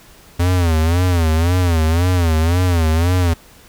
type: tone with vibrato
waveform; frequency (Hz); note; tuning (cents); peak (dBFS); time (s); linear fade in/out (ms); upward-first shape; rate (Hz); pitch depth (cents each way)
square; 84.9; F2; -48; -13; 0.39-3.34; 10; sine; 1.9; 130
effects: pink hiss -45 dBFS RMS until 3.68 s